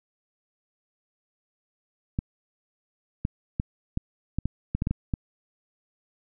clicks, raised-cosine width 5 ms, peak -13 dBFS, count 11, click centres 2.189 / 3.251 / 3.599 / 3.974 / 4.386 / 4.456 / 4.75 / 4.821 / 4.871 / 4.91 / 5.138 s, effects none

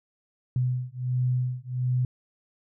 sine beating tone pair, 125.2 / 126.6 Hz, B2 / B2, +24 / +43 cents, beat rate 1.4 Hz, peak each -27 dBFS, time 0.56-2.05 s, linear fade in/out 2 ms, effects none

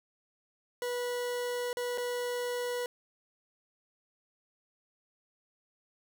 40% pulse tone with dropouts, 488.7 Hz, B4, 18 cents flat, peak -31 dBFS, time 0.82-2.86 s, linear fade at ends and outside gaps 1 ms, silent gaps 1.73-1.77 / 1.976-1.981 s, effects none

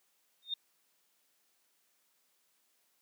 sine tone with exponential growth, 3662 Hz, A#7, 32 cents flat, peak -29 dBFS, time 0.42-0.54 s, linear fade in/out 5 ms, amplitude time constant 24 ms, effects white hiss -74 dBFS RMS until 3.01 s + high-pass 200 Hz 12 dB/octave

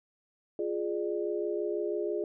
sine chord, D diminished, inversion first, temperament equal with one note detuned, 349.2 / 415.3 / 597.9 Hz, F4 / Ab4 / D5, 0 / 0 / +31 cents, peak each -33 / -32 / -37 dBFS, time 0.59-2.24 s, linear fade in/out 2 ms, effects none

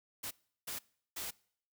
white noise bursts at uneven times, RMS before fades -41 dBFS, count 3, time 0.23-0.31 / 0.67-0.79 / 1.16-1.31 s, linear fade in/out 10 ms, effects noise-tail reverb RT60 0.6 s tail -24 dB re dry

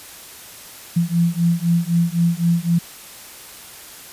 sine beating tone pair, 168.3 / 172.2 Hz, E3 / F3, +36 / -24 cents, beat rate 3.9 Hz, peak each -18 dBFS, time 0.96-2.79 s, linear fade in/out 10 ms, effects white hiss -39 dBFS RMS until 4.12 s + resampled to 32000 Hz

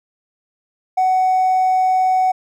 triangle tone with hard clipping, 747 Hz, F#5, 16 cents sharp, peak -12 dBFS, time 0.97-2.32 s, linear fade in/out 10 ms, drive 2 dB, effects none

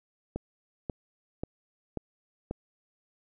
click train, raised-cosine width 2 ms, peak -19 dBFS, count 5, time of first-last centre 0.36-2.511 s, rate 1.86 Hz, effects none

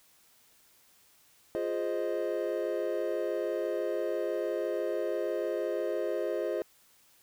triangle chord, F minor seventh, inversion none, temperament equal, 349.2 / 415.3 / 523.3 / 622.3 Hz, F4 / Ab4 / C5 / Eb5, 0 / 0 / 0 / 0 cents, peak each -33 dBFS, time 1.55-6.62 s, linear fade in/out 0 ms, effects white hiss -63 dBFS RMS until 7.22 s

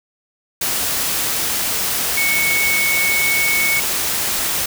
sine tone in noise, 2214 Hz, C#7, 3 cents flat, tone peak -16 dBFS, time 2.17-3.8 s, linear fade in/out 5 ms, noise white, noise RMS -20 dBFS, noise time 0.61-4.66 s, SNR +1 dB, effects none

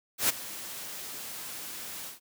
white noise with ADSR envelope, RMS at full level -23 dBFS, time 0.18-2.2 s, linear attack 110 ms, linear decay 18 ms, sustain -17 dB, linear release 140 ms, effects high-pass 100 Hz 12 dB/octave

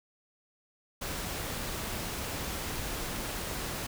pink noise, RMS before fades -36 dBFS, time 1.01-3.87 s, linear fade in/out 10 ms, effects none

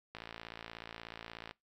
click train, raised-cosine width 0.3 ms, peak -28 dBFS, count 78, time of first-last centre 0.15-1.51 s, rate 56.6 Hz, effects noise-tail reverb RT60 0.2 s tail -23 dB re dry

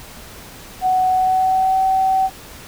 sine tone with pitch glide, 744 to 762.7 Hz, F#5 to G5, +9 to -48 cents, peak -13 dBFS, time 0.81-2.3 s, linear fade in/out 50 ms, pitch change +43 cents, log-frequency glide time 1.1-1.83 s, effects pink hiss -38 dBFS RMS until 2.67 s

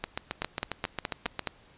two click trains, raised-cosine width 0.3 ms, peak -13 / -14 dBFS, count 6 / 11, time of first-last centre 0.42-1.473 / 0.04-1.393 s, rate 4.75 / 7.39 Hz, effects pink hiss -58 dBFS RMS until 1.77 s + resampled to 8000 Hz

